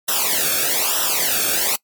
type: noise with flanger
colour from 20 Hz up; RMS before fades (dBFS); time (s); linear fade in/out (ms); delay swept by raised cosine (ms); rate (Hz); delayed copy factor
white; -19; 0.08-1.76; 5; 0.44 to 1.02; 1.1; -0.95
effects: noise-tail reverb RT60 0.1 s tail -23 dB re dry + MP3 96 kbps